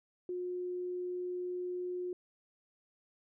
sine tone, 359.7 Hz, F#4, 49 cents flat, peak -35 dBFS, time 0.29-2.13 s, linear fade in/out 2 ms, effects none

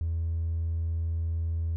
sine tone with hard clipping, 82.41 Hz, E2, in tune, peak -27 dBFS, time 0.01-1.76 s, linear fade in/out 0 ms, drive 1 dB, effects none

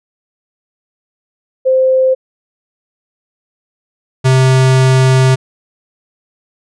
sine / square tone pair in turn, 521 / 130.78 Hz, C5 / C3, -7 / 0 cents, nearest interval 2 octaves, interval 2393 cents, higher first, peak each -7 dBFS, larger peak neither, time 1.65-2.15 / 4.24-5.36 s, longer second, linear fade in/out 20 ms, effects resampled to 22050 Hz

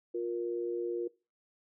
sine tone pair together, 353.1 / 471.3 Hz, F4 / A#4, +19 / +19 cents, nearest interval perfect fourth, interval 500 cents, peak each -33 / -36 dBFS, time 0.14-1.08 s, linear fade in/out 10 ms, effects noise-tail reverb RT60 0.3 s tail -22 dB re dry

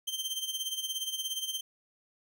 sawtooth tone with tremolo, 3136 Hz, G7, in tune, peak -27 dBFS, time 0.07-1.61 s, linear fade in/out 10 ms, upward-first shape sine, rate 17 Hz, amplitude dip 70%, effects none

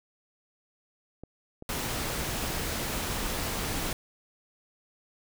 clicks, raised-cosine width 2 ms, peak -28 dBFS, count 12, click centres 1.236 / 1.624 / 2.058 / 2.217 / 2.307 / 2.439 / 2.564 / 2.723 / 3.093 / 3.493 / 3.543 / 3.865 s
pink noise, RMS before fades -32 dBFS, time 1.69-3.93 s, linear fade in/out 2 ms
effects none

